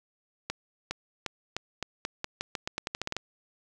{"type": "accelerating click train", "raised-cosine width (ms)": 0.2, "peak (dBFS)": -14, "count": 17, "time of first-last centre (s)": [0.5, 3.166], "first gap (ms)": 410, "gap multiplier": 0.86, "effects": []}